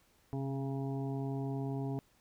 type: harmonic tone with a mistuned harmonic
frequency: 136.6 Hz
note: C#3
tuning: 25 cents flat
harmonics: 1 / 2 / 3 / 5 / 6 / 7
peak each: -36 / -39 / -43 / -48 / -51 / -54 dBFS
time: 0.33-1.99 s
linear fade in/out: 0 ms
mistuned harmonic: 1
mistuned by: -28 cents
effects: pink hiss -69 dBFS RMS until 2.2 s